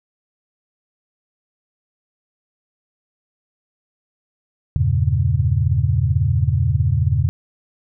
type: chord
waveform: sine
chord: E diminished seventh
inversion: none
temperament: equal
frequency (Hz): 82.41 / 98 / 116.54 / 138.59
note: E2 / G2 / Bb2 / Db3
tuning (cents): 0 / 0 / 0 / 0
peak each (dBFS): -20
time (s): 4.76-7.29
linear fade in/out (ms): 0
effects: none